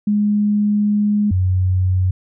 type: tone pair in turn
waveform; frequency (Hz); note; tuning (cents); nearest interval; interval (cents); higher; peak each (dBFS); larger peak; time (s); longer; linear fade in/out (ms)
sine; 207.7 / 92.52; G#3 / F#2; 0 / 0; octave + major second; 1400; first; -13; neither; 0.07-1.31 / 1.31-2.11; first; 5
effects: none